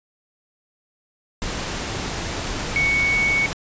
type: tone in noise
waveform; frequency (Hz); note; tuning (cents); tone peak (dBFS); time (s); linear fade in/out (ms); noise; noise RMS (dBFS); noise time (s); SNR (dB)
sine; 2226; C#7; +7; -17; 2.76-3.46; 0; pink; -27; 1.42-3.53; +7
effects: resampled to 16000 Hz